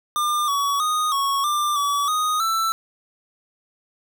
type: tone with pitch steps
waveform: square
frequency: 1201 / 1128 / 1239 / 1107 / 1189 / 1143 / 1244 / 1330 Hz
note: D6 / C#6 / D#6 / C#6 / D6 / D6 / D#6 / E6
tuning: +38 / +30 / -8 / -3 / +21 / -47 / -1 / +15 cents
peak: -20 dBFS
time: 0.16-2.72 s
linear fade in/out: 0 ms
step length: 320 ms
effects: none